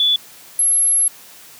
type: tone pair in turn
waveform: sine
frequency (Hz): 3450 / 11093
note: A7 / F9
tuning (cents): -35 / -13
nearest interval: octave + minor sixth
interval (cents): 2022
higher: second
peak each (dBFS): -12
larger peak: neither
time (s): 0-0.16 / 0.59-1.08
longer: second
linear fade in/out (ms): 2
effects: white hiss -42 dBFS RMS until 1.59 s + high-pass 100 Hz 12 dB/octave